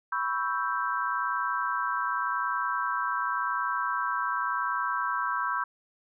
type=chord; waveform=sine; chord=C# half-diminished seventh; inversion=third; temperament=equal; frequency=987.8 / 1108.7 / 1318.5 / 1568 Hz; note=B5 / C#6 / E6 / G6; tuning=0 / 0 / 0 / 0 cents; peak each=-32 dBFS; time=0.12-5.64 s; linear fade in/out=5 ms; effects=none